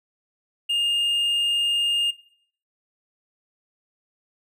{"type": "tone", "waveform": "triangle", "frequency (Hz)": 2826, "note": "F7", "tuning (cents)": 20, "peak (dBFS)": -19, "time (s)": [0.69, 2.11], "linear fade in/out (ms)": 10, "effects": ["noise-tail reverb RT60 0.6 s tail -17 dB re dry"]}